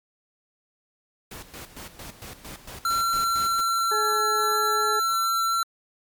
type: noise with tremolo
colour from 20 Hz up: pink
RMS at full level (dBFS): -39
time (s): 1.31-3.61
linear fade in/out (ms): 5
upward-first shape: square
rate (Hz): 4.4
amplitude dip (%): 70
type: tone with pitch glide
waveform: square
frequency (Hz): 1361 to 1349.3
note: F6 to E6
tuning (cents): -45 to +40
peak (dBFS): -22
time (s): 2.85-5.63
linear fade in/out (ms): 2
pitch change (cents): -15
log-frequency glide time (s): 3.07-4.36
type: harmonic tone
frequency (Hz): 424.5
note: G#4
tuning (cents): +38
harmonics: 1 / 2 / 4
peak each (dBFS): -28 / -31 / -33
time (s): 3.91-5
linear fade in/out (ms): 10
effects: MP3 96 kbps